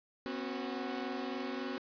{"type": "chord", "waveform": "sawtooth", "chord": "B suspended second", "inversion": "none", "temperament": "equal with one note detuned", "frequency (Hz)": [246.9, 270.4, 370], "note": ["B3", "C#4", "F#4"], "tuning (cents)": [0, -43, 0], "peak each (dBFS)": [-37, -36, -38], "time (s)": [0.26, 1.78], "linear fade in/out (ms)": 0, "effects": ["resampled to 11025 Hz", "10-bit"]}